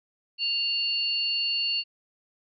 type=tone pair together; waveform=sine; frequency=2791 / 4430 Hz; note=F7 / C#8; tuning=-2 / -2 cents; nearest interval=minor sixth; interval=800 cents; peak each=-27 dBFS; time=0.38-1.84 s; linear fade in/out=50 ms; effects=none